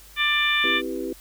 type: harmonic tone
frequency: 592 Hz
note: D5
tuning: 14 cents sharp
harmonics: 2 / 3 / 4 / 5 / 6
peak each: -28 / -24 / -23 / -30 / -25 dBFS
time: 0.16-0.82 s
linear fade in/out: 50 ms
type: chord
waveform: sine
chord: C major seventh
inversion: none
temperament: equal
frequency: 261.6 / 329.6 / 392 / 493.9 Hz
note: C4 / E4 / G4 / B4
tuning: 0 / 0 / 0 / 0 cents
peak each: -33 / -31 / -31 / -34 dBFS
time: 0.64-1.13 s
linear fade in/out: 2 ms
effects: added 50 Hz sine -49 dBFS peak until 1.2 s + white hiss -49 dBFS RMS until 1.2 s